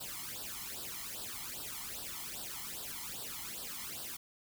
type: noise with flanger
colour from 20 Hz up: white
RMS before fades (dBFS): -43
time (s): 0-4.17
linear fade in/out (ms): 10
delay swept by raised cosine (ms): 0.22 to 0.98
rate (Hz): 2.5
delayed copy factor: +0.85
effects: none